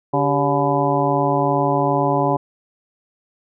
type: harmonic tone with a mistuned harmonic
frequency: 142.5 Hz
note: C#3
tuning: 48 cents sharp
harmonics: 1 / 2 / 3 / 4 / 5 / 6 / 7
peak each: -23 / -23 / -23 / -23 / -23 / -23 / -23 dBFS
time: 0.13-2.37 s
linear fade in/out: 10 ms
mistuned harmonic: 3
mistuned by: -130 cents
effects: none